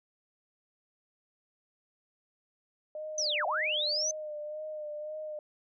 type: tone with vibrato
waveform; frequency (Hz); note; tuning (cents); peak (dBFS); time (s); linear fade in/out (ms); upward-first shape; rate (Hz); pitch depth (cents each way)
sine; 608; D#5; -40; -36; 2.95-5.39; 2; sine; 1.9; 32
type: linear two-way sweep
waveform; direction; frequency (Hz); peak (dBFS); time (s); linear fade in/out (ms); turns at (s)
sine; down then up; 6230 to 567 to 6230; -28; 3.18-4.11; 2; 3.46
effects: none